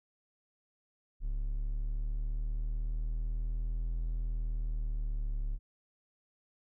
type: linear two-way sweep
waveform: triangle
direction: up then down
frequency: 35.23 to 41.2 to 35.23 Hz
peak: -29 dBFS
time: 1.2-5.59 s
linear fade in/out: 50 ms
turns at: 4.09 s
effects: none